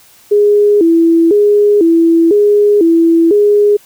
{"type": "tone with vibrato", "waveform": "sine", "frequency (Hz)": 370.3, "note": "F#4", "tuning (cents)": 1, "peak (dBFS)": -5, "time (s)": [0.31, 3.77], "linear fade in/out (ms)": 10, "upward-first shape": "square", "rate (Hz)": 1, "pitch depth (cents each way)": 190, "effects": ["white hiss -44 dBFS RMS until 3.85 s"]}